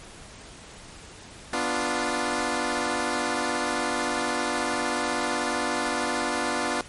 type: chord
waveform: 10% pulse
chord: B diminished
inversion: none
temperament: equal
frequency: 246.9 / 293.7 / 349.2 Hz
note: B3 / D4 / F4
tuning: 0 / 0 / 0 cents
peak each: -21 dBFS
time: 1.53-6.81 s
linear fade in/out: 2 ms
effects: pink hiss -45 dBFS RMS until 6.88 s + MP3 48 kbps

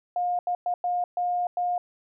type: tone bursts at uneven times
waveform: sine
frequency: 712 Hz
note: F5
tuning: 33 cents sharp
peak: -23 dBFS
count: 6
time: 0.16-0.39 / 0.47-0.55 / 0.66-0.74 / 0.84-1.04 / 1.17-1.47 / 1.57-1.78 s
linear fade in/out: 2 ms
effects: none

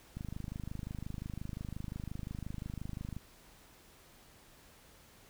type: click train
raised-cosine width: 5 ms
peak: -28 dBFS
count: 78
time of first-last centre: 0.17-3.166 s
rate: 25.7 Hz
effects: pink hiss -60 dBFS RMS until 5.29 s

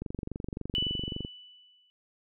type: click train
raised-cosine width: 3 ms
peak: -22 dBFS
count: 30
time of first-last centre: 0.02-1.249 s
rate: 23.6 Hz
type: tone with exponential decay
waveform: sine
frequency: 2974 Hz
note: F#7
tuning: 8 cents sharp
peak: -25 dBFS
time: 0.75-1.9 s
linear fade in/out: 0 ms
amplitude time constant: 250 ms
effects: none

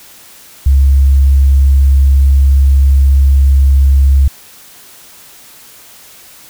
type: tone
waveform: sine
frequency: 68.4 Hz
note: C#2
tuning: 23 cents flat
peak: -3 dBFS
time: 0.66-4.28 s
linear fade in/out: 5 ms
effects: tanh soft clip ceiling 0 dBFS + white hiss -38 dBFS RMS until 6.49 s

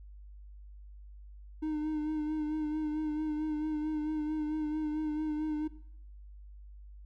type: tone with vibrato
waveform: triangle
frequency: 306.3 Hz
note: D#4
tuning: 27 cents flat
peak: -29 dBFS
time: 1.62-5.68 s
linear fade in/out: 10 ms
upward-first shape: sine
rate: 4.5 Hz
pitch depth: 31 cents each way
effects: noise-tail reverb RT60 0.8 s tail -20 dB re dry + added 50 Hz sine -47 dBFS peak until 7.05 s

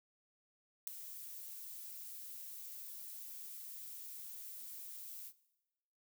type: noise with ADSR envelope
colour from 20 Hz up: violet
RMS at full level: -35 dBFS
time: 0.87-5.33 s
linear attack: 4 ms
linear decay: 6 ms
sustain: -14 dB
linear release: 63 ms
effects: noise-tail reverb RT60 1.0 s tail -19 dB re dry

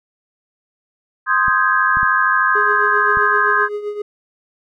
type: chord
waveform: sine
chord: Ab major seventh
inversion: first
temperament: equal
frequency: 1046.5 / 1244.5 / 1568 / 1661.2 Hz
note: C6 / Eb6 / G6 / Ab6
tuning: 0 / 0 / 0 / 0 cents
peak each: -18 dBFS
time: 1.26-3.69 s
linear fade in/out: 50 ms
type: clicks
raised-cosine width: 5 ms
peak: -18 dBFS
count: 4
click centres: 1.482 / 1.971 / 2.031 / 3.172 s
type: tone with tremolo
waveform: triangle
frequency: 415.3 Hz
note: G#4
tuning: in tune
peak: -17 dBFS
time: 2.55-4.02 s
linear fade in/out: 5 ms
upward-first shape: triangle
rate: 7.7 Hz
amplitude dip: 70%
effects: none

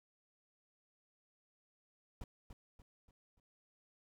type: noise with echo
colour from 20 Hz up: brown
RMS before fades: -45 dBFS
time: 2.21-2.24 s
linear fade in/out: 2 ms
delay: 290 ms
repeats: 4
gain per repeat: -7 dB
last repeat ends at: 3.4 s
effects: none

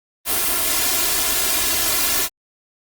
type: noise with comb filter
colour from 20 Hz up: white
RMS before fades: -19 dBFS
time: 0.25-2.29 s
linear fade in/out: 50 ms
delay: 2.9 ms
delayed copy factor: +0.9
effects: Opus 32 kbps

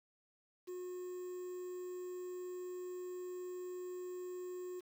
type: tone with quantisation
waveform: triangle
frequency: 361.9 Hz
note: F#4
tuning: 38 cents flat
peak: -40 dBFS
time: 0.67-4.81 s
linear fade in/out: 20 ms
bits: 10
effects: none

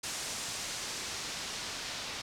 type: noise with low-pass filter sweep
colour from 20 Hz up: white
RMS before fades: -39 dBFS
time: 0.03-2.22 s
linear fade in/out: 10 ms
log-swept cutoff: 7700 to 4800 Hz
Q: 1.1
effects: none

